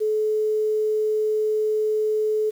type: tone with quantisation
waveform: sine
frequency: 430 Hz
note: A4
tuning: 40 cents flat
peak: -19 dBFS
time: 0-2.51 s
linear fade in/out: 20 ms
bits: 8
effects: none